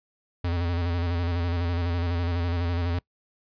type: tone with vibrato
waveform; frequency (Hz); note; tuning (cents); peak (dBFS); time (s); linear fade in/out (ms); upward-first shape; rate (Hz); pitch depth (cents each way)
square; 86.4; F2; -18; -25; 0.44-2.99; 5; square; 12; 41
effects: noise-tail reverb RT60 0.1 s tail -23 dB re dry + resampled to 11025 Hz